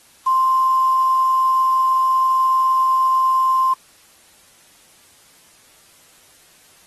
sine tone with quantisation, 1046.5 Hz, C6, in tune, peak -13 dBFS, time 0.26-3.74 s, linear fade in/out 10 ms, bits 6, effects white hiss -51 dBFS RMS until 6.86 s + AAC 32 kbps

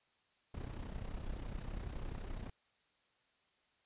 brown noise with amplitude modulation, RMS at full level -40 dBFS, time 0.54-2.5 s, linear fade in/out 5 ms, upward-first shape sine, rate 31.8 Hz, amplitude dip 65%, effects white hiss -75 dBFS RMS until 3.85 s + resampled to 8000 Hz

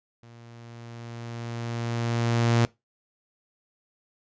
sawtooth tone with level ramp, 117.2 Hz, A#2, 10 cents sharp, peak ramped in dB -44 to -14 dBFS, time 0.23-2.65 s, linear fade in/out 0 ms, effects noise-tail reverb RT60 0.2 s tail -22 dB re dry + resampled to 16000 Hz

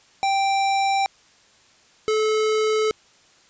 square tone pair in turn, 784 / 433.1 Hz, G5 / A4, 0 / -27 cents, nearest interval minor seventh, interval 1027 cents, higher first, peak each -19 dBFS, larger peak neither, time 0.23-1.06 / 2.08-2.91 s, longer neither, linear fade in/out 0 ms, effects white hiss -55 dBFS RMS until 3.49 s + resampled to 16000 Hz

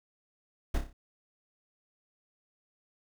brown noise with echo, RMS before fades -27 dBFS, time 0.74-0.78 s, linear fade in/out 5 ms, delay 30 ms, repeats 5, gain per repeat -6 dB, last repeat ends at 0.93 s, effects none

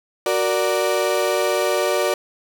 35% pulse chord, Gb augmented, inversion none, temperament equal, 370 / 466.2 / 587.3 Hz, Gb4 / Bb4 / D5, 0 / 0 / 0 cents, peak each -21 / -22 / -19 dBFS, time 0.26-2.14 s, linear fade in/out 2 ms, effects none

